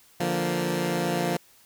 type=chord; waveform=15% pulse; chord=Bb major; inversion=first; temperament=equal; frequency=146.83 / 174.61 / 233.1 Hz; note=D3 / F3 / Bb3; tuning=0 / 0 / 0 cents; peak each=-25 / -20 / -25 dBFS; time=0.2-1.37 s; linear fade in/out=5 ms; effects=white hiss -57 dBFS RMS until 1.65 s